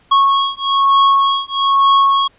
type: beating tone pair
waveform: square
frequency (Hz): 1100 / 1101.1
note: C#6 / C#6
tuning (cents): -14 / -12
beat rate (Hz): 1.1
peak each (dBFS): -14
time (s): 0.11-2.28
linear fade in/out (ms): 10
effects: pink hiss -52 dBFS RMS until 2.38 s + resampled to 8000 Hz